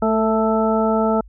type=harmonic tone with a mistuned harmonic; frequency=220 Hz; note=A3; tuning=in tune; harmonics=1 / 2 / 3 / 4 / 6; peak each=-19 / -21 / -21 / -24 / -25 dBFS; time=0.02-1.21 s; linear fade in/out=5 ms; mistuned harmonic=2; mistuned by=+16 cents; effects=added 50 Hz sine -40 dBFS peak until 1.28 s